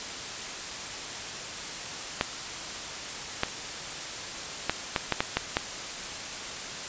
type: clicks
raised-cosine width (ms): 0.3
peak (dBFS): -7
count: 8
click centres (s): 2.211 / 3.434 / 4.696 / 4.962 / 5.123 / 5.205 / 5.37 / 5.569
effects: white hiss -36 dBFS RMS until 6.88 s + resampled to 16000 Hz